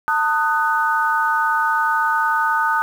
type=chord; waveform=sine; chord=D# diminished; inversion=second; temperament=just; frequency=896 / 1244.5 / 1493.4 Hz; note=A5 / D#6 / F#6; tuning=+31 / 0 / +16 cents; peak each=-20 dBFS; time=0.08-2.82 s; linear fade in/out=0 ms; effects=7-bit